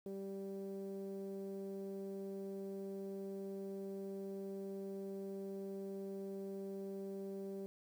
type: tone with low-pass filter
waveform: sawtooth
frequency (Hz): 195.2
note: G3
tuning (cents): -7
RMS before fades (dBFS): -45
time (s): 0.06-7.66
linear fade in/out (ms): 0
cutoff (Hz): 460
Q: 4.9
effects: 11-bit